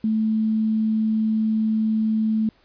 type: tone with quantisation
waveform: sine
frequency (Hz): 218.8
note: A3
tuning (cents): -9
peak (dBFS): -18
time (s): 0.04-2.49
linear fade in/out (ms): 2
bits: 8
effects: pink hiss -59 dBFS RMS until 2.64 s + resampled to 11025 Hz